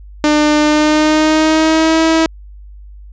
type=tone with pitch glide; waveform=sawtooth; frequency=300 to 323.4 Hz; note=D4 to E4; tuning=+37 to -33 cents; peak=-5 dBFS; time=0.24-2.26 s; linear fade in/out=0 ms; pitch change=+130 cents; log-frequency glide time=0.6-2.02 s; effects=added 50 Hz sine -32 dBFS peak until 3.12 s + resampled to 16000 Hz